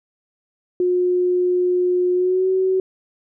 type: tone with pitch glide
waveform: sine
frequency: 360 to 376.4 Hz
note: F#4 to F#4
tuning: -47 to +30 cents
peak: -15 dBFS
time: 0.8-2.8 s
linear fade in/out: 2 ms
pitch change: +77 cents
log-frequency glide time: 2.14-2.48 s
effects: none